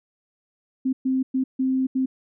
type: tone bursts at uneven times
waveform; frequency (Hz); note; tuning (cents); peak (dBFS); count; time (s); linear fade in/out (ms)
sine; 261.6; C4; 0; -19; 5; 0.85-0.93 / 1.05-1.23 / 1.34-1.44 / 1.59-1.87 / 1.95-2.06; 10
effects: none